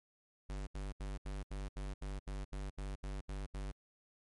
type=tone bursts; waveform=square; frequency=49 Hz; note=G1; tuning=in tune; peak=-40 dBFS; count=13; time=0.49-3.718 s; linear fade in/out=10 ms; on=180 ms; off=74 ms; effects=MP3 48 kbps